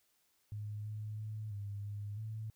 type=tone with pitch steps; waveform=sine; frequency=105 / 106.8 / 107.8 / 101.4 / 102.8 / 109.6 Hz; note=G#2 / G#2 / A2 / G#2 / G#2 / A2; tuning=+19 / +49 / -35 / -41 / -17 / -6 cents; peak=-39 dBFS; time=0.52-2.5 s; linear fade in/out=0 ms; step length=330 ms; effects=white hiss -75 dBFS RMS until 2.55 s